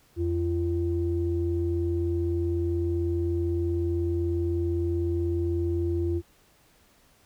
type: tone pair together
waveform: sine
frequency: 85.2 / 342 Hz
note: F2 / F4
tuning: -42 / -36 cents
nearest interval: 2 octaves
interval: 2406 cents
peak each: -26 dBFS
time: 0.16-6.22 s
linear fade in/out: 50 ms
effects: tanh soft clip ceiling -16 dBFS + pink hiss -61 dBFS RMS until 7.25 s